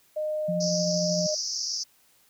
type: tone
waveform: sine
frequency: 613 Hz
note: D#5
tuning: 26 cents flat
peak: -26 dBFS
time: 0.16-1.35 s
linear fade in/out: 10 ms
type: tone with tremolo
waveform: sine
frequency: 174.7 Hz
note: F3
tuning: 1 cent sharp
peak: -26 dBFS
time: 0.48-1.27 s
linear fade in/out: 10 ms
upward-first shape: triangle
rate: 13 Hz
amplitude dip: 30%
type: band-pass noise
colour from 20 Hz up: white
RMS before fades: -31 dBFS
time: 0.6-1.84 s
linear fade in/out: 10 ms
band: 4800 to 6100 Hz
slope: 96 dB/octave
effects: white hiss -62 dBFS RMS until 2.29 s